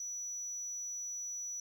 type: tone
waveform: sine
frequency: 5900 Hz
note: F#8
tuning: 6 cents flat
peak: -37 dBFS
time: 0-1.6 s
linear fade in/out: 2 ms
effects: tanh soft clip ceiling -35 dBFS + 11-bit